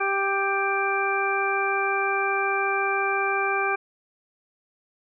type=harmonic tone; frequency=393.4 Hz; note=G4; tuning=6 cents sharp; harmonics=1 / 2 / 3 / 4 / 6; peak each=-28 / -28 / -28 / -28 / -28 dBFS; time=0-3.76 s; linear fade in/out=10 ms; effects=none